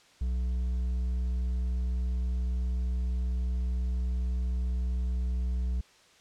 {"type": "tone with hard clipping", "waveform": "triangle", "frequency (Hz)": 61.74, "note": "B1", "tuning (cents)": 0, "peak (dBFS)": -28, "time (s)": [0.21, 5.81], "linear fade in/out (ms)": 5, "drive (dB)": 7, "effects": ["white hiss -59 dBFS RMS until 6.2 s", "low-pass 6000 Hz 12 dB/octave"]}